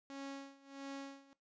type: tone with tremolo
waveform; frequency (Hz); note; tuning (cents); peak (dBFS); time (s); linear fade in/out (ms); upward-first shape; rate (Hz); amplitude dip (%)
sawtooth; 275.3; C#4; -12; -39; 0.1-1.33; 0; sine; 1.5; 90
effects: noise-tail reverb RT60 0.2 s tail -18 dB re dry + resampled to 16000 Hz